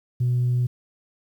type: tone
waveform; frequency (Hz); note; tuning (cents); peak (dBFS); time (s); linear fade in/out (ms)
sine; 123.47; B2; 0; -17; 0.2-0.67; 10
effects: tanh soft clip ceiling -16 dBFS + 9-bit